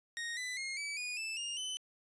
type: tone with pitch steps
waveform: sawtooth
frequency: 1864.7 / 1998.5 / 2142 / 2296 / 2460 / 2637 / 2826 / 3029 Hz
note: A#6 / B6 / C7 / D7 / D#7 / E7 / F7 / F#7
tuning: 0 / +20 / +40 / -40 / -20 / 0 / +20 / +40 cents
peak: -34 dBFS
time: 0.17-1.77 s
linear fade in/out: 0 ms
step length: 200 ms
effects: resampled to 22050 Hz